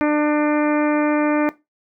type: harmonic tone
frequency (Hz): 298.8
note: D4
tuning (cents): +30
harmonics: 1 / 2 / 3 / 4 / 5 / 6 / 7 / 8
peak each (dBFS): -16 / -22 / -26 / -28 / -30 / -32 / -33 / -34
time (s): 0.01-1.49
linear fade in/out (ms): 0
effects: noise-tail reverb RT60 0.2 s tail -17 dB re dry